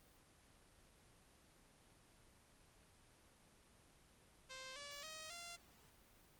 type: tone with pitch steps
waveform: 5% pulse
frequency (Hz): 523.3 / 574 / 629.5 / 690.5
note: C5 / D5 / D#5 / F5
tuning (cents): 0 / -40 / +20 / -20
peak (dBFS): -39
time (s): 4.49-5.57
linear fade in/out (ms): 20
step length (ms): 270
effects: pink hiss -68 dBFS RMS until 6.39 s + Opus 24 kbps